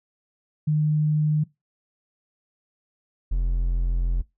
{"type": "tone pair in turn", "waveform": ["sine", "triangle"], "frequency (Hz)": [152.1, 43.2], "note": ["D#3", "F1"], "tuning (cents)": [-39, -18], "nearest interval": "octave + minor seventh", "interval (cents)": 2179, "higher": "first", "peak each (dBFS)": -18, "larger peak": "neither", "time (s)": [[0.67, 1.44], [3.31, 4.22]], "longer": "second", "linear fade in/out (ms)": 10, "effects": ["noise-tail reverb RT60 0.2 s tail -21 dB re dry"]}